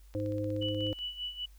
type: click train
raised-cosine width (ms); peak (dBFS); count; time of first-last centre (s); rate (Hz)
0.2; -37; 15; 0.14-0.988; 16.5
type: harmonic tone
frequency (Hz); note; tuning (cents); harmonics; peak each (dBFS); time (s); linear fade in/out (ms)
103.83; G#2; 0; 1 / 3 / 5; -35 / -35 / -35; 0.15-0.93; 0
type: tone with tremolo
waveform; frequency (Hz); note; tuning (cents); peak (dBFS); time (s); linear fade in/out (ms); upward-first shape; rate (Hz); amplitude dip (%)
sine; 2960; F#7; 0; -33; 0.61-1.46; 10; sine; 5.1; 75
effects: added 50 Hz sine -52 dBFS peak until 1.58 s + white hiss -67 dBFS RMS until 1.58 s